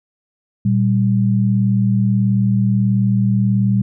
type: tone pair together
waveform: sine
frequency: 117.52 / 196 Hz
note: A#2 / G3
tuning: +14 / 0 cents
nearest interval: major sixth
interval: 886 cents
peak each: -15 dBFS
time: 0.65-3.82 s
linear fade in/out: 5 ms
effects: none